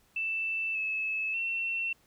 sine tone with pitch steps, 2654 / 2599 / 2705 Hz, E7 / E7 / E7, +11 / -25 / +44 cents, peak -29 dBFS, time 0.16-1.93 s, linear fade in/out 5 ms, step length 590 ms, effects pink hiss -66 dBFS RMS until 2.06 s

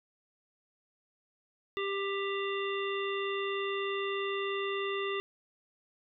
harmonic tone, 395.2 Hz, G4, 14 cents sharp, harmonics 1 / 3 / 5 / 7 / 9, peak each -33 / -38 / -40 / -41 / -43 dBFS, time 1.77-5.2 s, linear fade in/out 0 ms, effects none

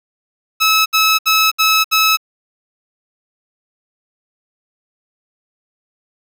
15% pulse tone bursts, 1296 Hz, E6, 30 cents flat, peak -4 dBFS, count 5, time 0.6-2.172 s, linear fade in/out 20 ms, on 260 ms, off 68 ms, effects none

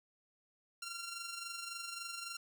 10% pulse tone with amplitude modulation, 1378 Hz, F6, 24 cents flat, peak -32 dBFS, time 0.82-2.37 s, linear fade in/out 5 ms, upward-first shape sine, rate 23.6 Hz, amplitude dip 50%, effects none

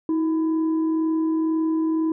sine tone with frequency modulation, 319.5 Hz, D#4, 46 cents sharp, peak -19 dBFS, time 0.09-2.12 s, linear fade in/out 2 ms, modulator 681 Hz, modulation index 0.25, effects none

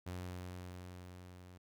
sawtooth tone with level ramp, 90.3 Hz, F#2, 42 cents flat, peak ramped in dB -37 to -50 dBFS, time 0.06-1.58 s, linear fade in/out 10 ms, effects none

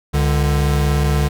square tone pair together, 69.29 / 146.83 Hz, C#2 / D3, 0 / 0 cents, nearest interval octave + minor second, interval 1300 cents, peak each -17 / -18 dBFS, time 0.13-1.29 s, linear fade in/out 20 ms, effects none

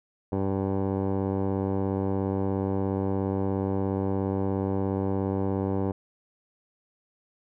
15% pulse tone with low-pass filter, 97 Hz, G2, 18 cents flat, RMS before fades -27 dBFS, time 0.32-5.92 s, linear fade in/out 5 ms, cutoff 650 Hz, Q 3.4, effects none

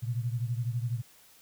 sine beating tone pair, 116.54 / 128.54 Hz, A#2 / C3, 0 / -30 cents, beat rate 12 Hz, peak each -30 / -34 dBFS, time 0.02-1.02 s, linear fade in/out 20 ms, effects white hiss -58 dBFS RMS until 1.41 s

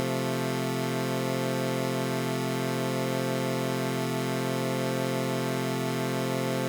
15% pulse chord, F major, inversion second, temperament equal, 130.81 / 174.61 / 220 Hz, C3 / F3 / A3, 0 / 0 / 0 cents, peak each -23 / -27 / -26 dBFS, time 0-6.68 s, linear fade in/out 0 ms, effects none

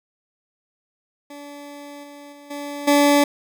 20% pulse tone with level steps, 287.9 Hz, D4, 34 cents flat, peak -31 / -34 / -37 / -24 / -8 dBFS, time 1.3-3.24 s, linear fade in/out 5 ms, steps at 2.03 / 2.32 / 2.5 / 2.87 s, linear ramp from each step 10 ms, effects none

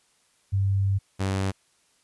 sine / sawtooth tone pair in turn, 98 / 96.43 Hz, G2 / G2, 0 / -28 cents, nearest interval unison, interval 28 cents, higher first, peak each -20 dBFS, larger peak neither, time 0.52-0.99 / 1.19-1.52 s, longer first, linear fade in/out 20 ms, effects white hiss -65 dBFS RMS until 2.03 s + resampled to 24000 Hz

